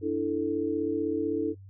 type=chord; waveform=sine; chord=D suspended second; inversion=none; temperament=equal; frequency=293.7 / 329.6 / 440 Hz; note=D4 / E4 / A4; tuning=0 / 0 / 0 cents; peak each=-30 / -30 / -29 dBFS; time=0.01-1.55 s; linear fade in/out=50 ms; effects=noise-tail reverb RT60 0.1 s tail -20 dB re dry + added 97 Hz sine -45 dBFS peak until 1.69 s